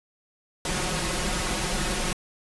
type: noise with comb filter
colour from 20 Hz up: pink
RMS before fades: -27 dBFS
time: 0.65-2.13 s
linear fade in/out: 2 ms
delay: 5.5 ms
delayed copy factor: +0.7
effects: resampled to 24000 Hz